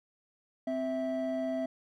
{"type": "tone pair together", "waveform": "triangle", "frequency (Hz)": [260, 655.2], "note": ["C4", "E5"], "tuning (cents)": [-11, -11], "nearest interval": "octave + major third", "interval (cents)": 1600, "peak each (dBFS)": [-31, -30], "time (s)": [0.67, 1.66], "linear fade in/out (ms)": 5, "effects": ["tanh soft clip ceiling -22 dBFS"]}